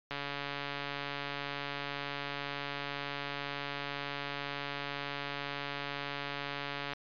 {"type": "click train", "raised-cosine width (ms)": 0.3, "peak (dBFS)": -21, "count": 970, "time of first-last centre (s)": [0.11, 6.934], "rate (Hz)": 142, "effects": ["resampled to 11025 Hz"]}